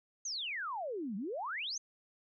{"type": "exponential two-way sweep", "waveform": "sine", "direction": "down then up", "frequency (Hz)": [6600, 185, 6600], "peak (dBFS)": -36, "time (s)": [0.25, 1.78], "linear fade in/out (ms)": 5, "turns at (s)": 1.16, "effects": []}